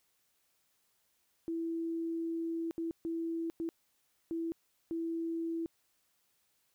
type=tone bursts at uneven times; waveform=sine; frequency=330.7 Hz; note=E4; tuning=6 cents sharp; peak=-33 dBFS; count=6; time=1.48-2.71 / 2.78-2.91 / 3.05-3.5 / 3.6-3.69 / 4.31-4.52 / 4.91-5.66 s; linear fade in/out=0 ms; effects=white hiss -75 dBFS RMS until 6.74 s